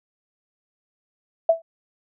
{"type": "tone with exponential decay", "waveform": "sine", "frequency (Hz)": 659.3, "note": "E5", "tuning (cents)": 0, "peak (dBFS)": -9, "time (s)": [1.49, 1.62], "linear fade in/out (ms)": 5, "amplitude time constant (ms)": 27, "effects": []}